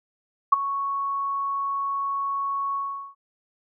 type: tone with ADSR envelope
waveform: sine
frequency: 1108.7 Hz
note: C#6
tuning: in tune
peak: -9 dBFS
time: 0.52-3.15 s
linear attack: 9 ms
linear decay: 17 ms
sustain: -15 dB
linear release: 400 ms
effects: none